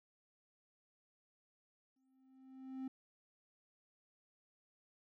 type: tone with exponential growth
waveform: triangle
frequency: 262.8 Hz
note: C4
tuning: 8 cents sharp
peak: -37 dBFS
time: 1.96-2.88 s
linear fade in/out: 5 ms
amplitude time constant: 200 ms
effects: none

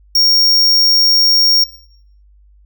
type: tone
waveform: square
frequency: 5550 Hz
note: F8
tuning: 12 cents flat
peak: -9 dBFS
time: 0.15-1.64 s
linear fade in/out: 5 ms
effects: noise-tail reverb RT60 0.6 s tail -18 dB re dry + added 50 Hz sine -44 dBFS peak until 2.65 s

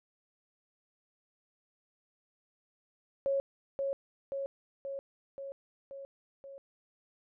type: tone with echo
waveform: sine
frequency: 550 Hz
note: C#5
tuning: 14 cents flat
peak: -27 dBFS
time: 3.26-3.4 s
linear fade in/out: 0 ms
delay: 530 ms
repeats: 6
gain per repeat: -3 dB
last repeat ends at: 6.58 s
effects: none

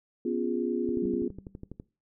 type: chord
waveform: sine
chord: C# dominant seventh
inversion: third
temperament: equal with one note detuned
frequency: 246.9 / 277.2 / 349.2 / 411.5 Hz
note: B3 / C#4 / E#4 / G#4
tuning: 0 / 0 / 0 / -16 cents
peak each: -31 / -35 / -30 / -34 dBFS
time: 0.25-1.28 s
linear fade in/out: 5 ms
type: click train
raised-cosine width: 3 ms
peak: -27 dBFS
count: 12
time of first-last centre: 0.89-1.799 s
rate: 12.1 Hz
type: tone with exponential decay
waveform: sine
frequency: 193.1 Hz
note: G3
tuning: 26 cents flat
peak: -31 dBFS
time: 1.02-1.71 s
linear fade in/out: 5 ms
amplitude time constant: 150 ms
effects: noise-tail reverb RT60 0.3 s tail -21 dB re dry

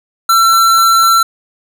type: tone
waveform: square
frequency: 1348 Hz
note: E6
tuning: 38 cents sharp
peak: -7 dBFS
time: 0.29-1.23 s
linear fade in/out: 5 ms
effects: none

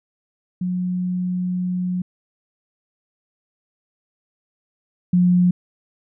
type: tone pair in turn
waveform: sine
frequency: 181 / 178.71 Hz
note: F#3 / F3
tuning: -38 / +40 cents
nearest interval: unison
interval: 22 cents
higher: first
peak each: -20 / -12 dBFS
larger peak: second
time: 0.61-2.02 / 5.13-5.51 s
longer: first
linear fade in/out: 5 ms
effects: none

